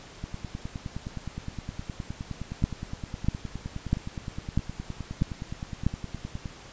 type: two click trains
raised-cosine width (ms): 5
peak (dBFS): -21 / -10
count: 61 / 6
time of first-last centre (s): 0.24-6.458 / 2.64-5.866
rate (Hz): 9.65 / 1.55
effects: pink hiss -47 dBFS RMS until 6.72 s + resampled to 16000 Hz